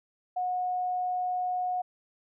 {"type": "tone", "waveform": "sine", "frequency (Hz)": 728, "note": "F#5", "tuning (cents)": -28, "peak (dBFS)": -27, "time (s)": [0.36, 1.82], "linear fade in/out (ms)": 10, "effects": []}